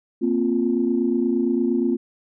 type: chord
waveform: sine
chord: Bb suspended second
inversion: none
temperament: equal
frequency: 233.1 / 261.6 / 349.2 Hz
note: Bb3 / C4 / F4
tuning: 0 / 0 / 0 cents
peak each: -22 dBFS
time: 0.21-1.97 s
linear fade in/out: 20 ms
effects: tanh soft clip ceiling -8 dBFS